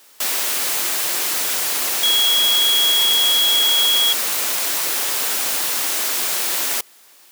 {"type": "tone in noise", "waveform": "sine", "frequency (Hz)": 3322, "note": "G#7", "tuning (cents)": 0, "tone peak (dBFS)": -14, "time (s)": [2.03, 4.13], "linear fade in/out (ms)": 5, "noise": "white", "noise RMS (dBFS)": -21, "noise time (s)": [0.2, 6.81], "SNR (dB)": 4, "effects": ["white hiss -49 dBFS RMS until 7.31 s", "high-pass 300 Hz 12 dB/octave"]}